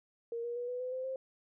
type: tone with pitch steps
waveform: sine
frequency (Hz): 466.2 / 475.7 / 485.4 / 495.4 / 505.5 / 515.8 / 526.3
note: A#4 / A#4 / B4 / B4 / B4 / C5 / C5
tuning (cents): 0 / +35 / -30 / +5 / +40 / -25 / +10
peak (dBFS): -35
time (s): 0.32-1.16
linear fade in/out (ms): 2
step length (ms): 120
effects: none